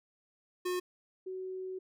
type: tone pair in turn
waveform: square / sine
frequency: 361.5 / 374.2 Hz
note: F#4 / F#4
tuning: -40 / +20 cents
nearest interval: minor second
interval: 60 cents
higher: second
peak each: -32 / -37 dBFS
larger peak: first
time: 0.65-0.8 / 1.26-1.79 s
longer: second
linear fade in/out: 10 ms
effects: none